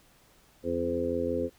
harmonic tone with a mistuned harmonic, 85.8 Hz, F2, 30 cents flat, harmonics 1 / 2 / 3 / 4 / 5 / 6, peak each -39 / -43 / -33 / -35 / -33 / -31 dBFS, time 0.63-1.5 s, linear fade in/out 50 ms, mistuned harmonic 2, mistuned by +18 cents, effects pink hiss -61 dBFS RMS until 1.58 s

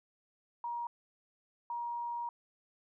sine tone bursts at uneven times, 948 Hz, A#5, 29 cents sharp, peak -35 dBFS, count 2, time 0.64-0.87 / 1.7-2.29 s, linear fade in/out 2 ms, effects none

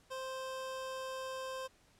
25% pulse tone, 523.3 Hz, C5, in tune, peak -36 dBFS, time 0.1-1.68 s, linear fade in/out 20 ms, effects pink hiss -67 dBFS RMS until 1.99 s + low-pass 10000 Hz 12 dB/octave

